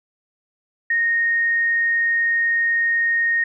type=tone; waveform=sine; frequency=1856 Hz; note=A#6; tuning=8 cents flat; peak=-16 dBFS; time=0.9-3.44 s; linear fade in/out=5 ms; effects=none

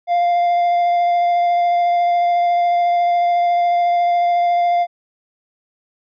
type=tone with vibrato; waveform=triangle; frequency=698.5 Hz; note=F5; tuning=in tune; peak=-11 dBFS; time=0.07-4.87 s; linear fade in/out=50 ms; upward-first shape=triangle; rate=14 Hz; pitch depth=12 cents each way; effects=resampled to 11025 Hz

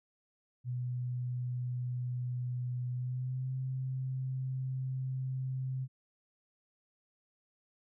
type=tone with pitch glide; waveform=sine; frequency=124.1 to 130.57 Hz; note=B2 to C3; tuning=+9 to -3 cents; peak=-33 dBFS; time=0.64-5.88 s; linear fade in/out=50 ms; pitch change=+88 cents; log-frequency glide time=2.91-3.53 s; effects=none

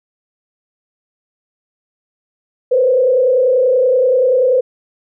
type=tone with frequency modulation; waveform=sine; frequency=510 Hz; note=C5; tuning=44 cents flat; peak=-9 dBFS; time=2.71-4.61 s; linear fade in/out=10 ms; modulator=30.4 Hz; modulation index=0.89; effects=none

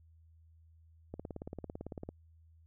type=click train; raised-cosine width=2 ms; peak=-28 dBFS; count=18; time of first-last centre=1.14-2.09 s; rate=17.9 Hz; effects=added 81 Hz sine -59 dBFS peak until 2.66 s

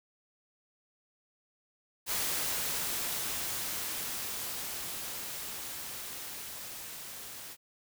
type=noise with level ramp; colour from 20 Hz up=white; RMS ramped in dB=-32 to -45 dBFS; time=2.06-7.57 s; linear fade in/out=50 ms; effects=none

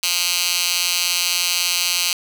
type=tone with high-pass filter; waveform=10% pulse; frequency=176.4 Hz; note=F3; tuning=18 cents sharp; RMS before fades=-20 dBFS; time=0.03-2.13 s; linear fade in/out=2 ms; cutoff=3600 Hz; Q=1.4; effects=7-bit

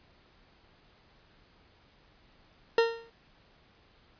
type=tone with exponential decay; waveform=40% pulse; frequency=460 Hz; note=A#4; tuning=23 cents flat; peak=-17 dBFS; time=2.78-3.1 s; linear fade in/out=2 ms; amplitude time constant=69 ms; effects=pink hiss -62 dBFS RMS until 4.19 s + resampled to 11025 Hz

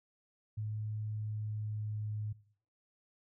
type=tone with pitch glide; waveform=sine; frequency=107.3 to 106.25 Hz; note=A2 to G#2; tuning=-43 to +40 cents; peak=-35 dBFS; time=0.57-2.33 s; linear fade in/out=10 ms; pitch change=-17 cents; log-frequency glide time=1.01-2.16 s; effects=noise-tail reverb RT60 0.5 s tail -18 dB re dry

